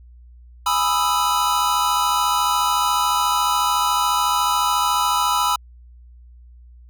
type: chord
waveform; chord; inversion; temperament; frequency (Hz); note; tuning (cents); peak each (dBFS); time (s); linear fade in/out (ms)
square; E major seventh; first; equal; 830.6 / 987.8 / 1244.5 / 1318.5; G#5 / B5 / D#6 / E6; 0 / 0 / 0 / 0; -27 / -21 / -25 / -23; 0.66-5.56; 5
effects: added 60 Hz sine -42 dBFS peak until 6.89 s